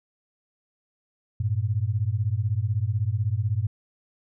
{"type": "beating tone pair", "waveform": "sine", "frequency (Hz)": [98, 114], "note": ["G2", "A#2"], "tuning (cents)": [0, -38], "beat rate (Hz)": 16, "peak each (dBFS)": -25, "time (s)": [1.4, 3.67], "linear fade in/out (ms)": 5, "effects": []}